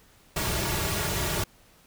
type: noise with comb filter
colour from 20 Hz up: pink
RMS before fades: -28 dBFS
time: 0.36-1.44 s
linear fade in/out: 5 ms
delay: 3.9 ms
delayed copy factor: -0.7
effects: pink hiss -58 dBFS RMS until 1.86 s